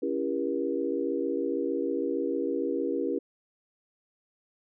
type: chord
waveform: sine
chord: C# diminished seventh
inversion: none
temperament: just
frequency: 277.2 / 332.6 / 399.1 / 479 Hz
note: C#4 / E4 / G4 / Bb4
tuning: 0 / +16 / +31 / +47 cents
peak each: -32 dBFS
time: 0.02-3.19 s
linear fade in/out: 10 ms
effects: none